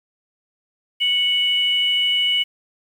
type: tone pair together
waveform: sine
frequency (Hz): 2217 / 2948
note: C#7 / F#7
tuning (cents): 0 / -7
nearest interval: perfect fourth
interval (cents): 493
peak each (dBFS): -23 / -16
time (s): 1-2.44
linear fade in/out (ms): 20
effects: tanh soft clip ceiling -9 dBFS + 8-bit